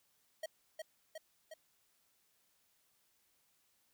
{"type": "tone with echo", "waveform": "square", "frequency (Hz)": 635, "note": "D#5", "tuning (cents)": 35, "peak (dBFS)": -39, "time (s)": [0.43, 0.46], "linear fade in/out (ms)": 5, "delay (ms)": 360, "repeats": 3, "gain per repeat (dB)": -3, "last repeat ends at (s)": 1.54, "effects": ["white hiss -75 dBFS RMS until 3.93 s"]}